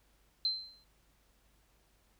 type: tone with exponential decay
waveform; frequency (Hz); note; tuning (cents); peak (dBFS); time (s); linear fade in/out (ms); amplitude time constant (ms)
sine; 4103; C8; -35; -26; 0.45-0.84; 1; 83
effects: added 50 Hz sine -70 dBFS peak until 2.19 s + pink hiss -71 dBFS RMS until 2.19 s